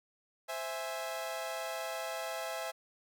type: chord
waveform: sawtooth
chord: C augmented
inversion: none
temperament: equal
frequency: 523.3 / 659.3 / 830.6 Hz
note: C5 / E5 / G#5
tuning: 0 / 0 / 0 cents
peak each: -39 / -35 / -39 dBFS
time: 0.48-2.72 s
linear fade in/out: 20 ms
effects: none